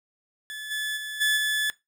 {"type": "tone with level steps", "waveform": "30% pulse", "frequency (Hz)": 1725, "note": "A6", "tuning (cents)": -35, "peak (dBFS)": [-31, -24, -29, -17, -20], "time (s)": [0.5, 1.7], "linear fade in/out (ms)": 0, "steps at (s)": [0.7, 0.96, 1.2, 1.36], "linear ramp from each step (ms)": 20, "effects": ["noise-tail reverb RT60 0.2 s tail -19 dB re dry"]}